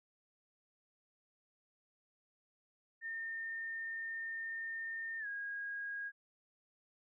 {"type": "tone with pitch glide", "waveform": "sine", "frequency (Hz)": [1817, 1637.6], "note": ["A#6", "G#6"], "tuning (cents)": [-45, -25], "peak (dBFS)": -39, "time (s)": [3.01, 6.12], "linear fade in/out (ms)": 50, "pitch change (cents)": -180, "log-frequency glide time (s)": [5.19, 5.27], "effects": []}